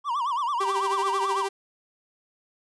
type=tone with vibrato; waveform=triangle; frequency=1046.5 Hz; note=C6; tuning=in tune; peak=-22 dBFS; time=0.04-1.48 s; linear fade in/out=50 ms; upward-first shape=sine; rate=9.1 Hz; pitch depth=210 cents each way
type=tone with tremolo; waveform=sawtooth; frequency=392 Hz; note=G4; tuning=in tune; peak=-22 dBFS; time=0.6-1.49 s; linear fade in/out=10 ms; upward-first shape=sine; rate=13 Hz; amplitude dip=60%
effects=resampled to 24000 Hz